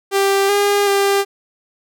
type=tone with pitch steps; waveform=sawtooth; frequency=393.7 / 405.9 / 397.7 Hz; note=G4 / G#4 / G4; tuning=+8 / -40 / +25 cents; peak=-9 dBFS; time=0.11-1.25 s; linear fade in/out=50 ms; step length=380 ms; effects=none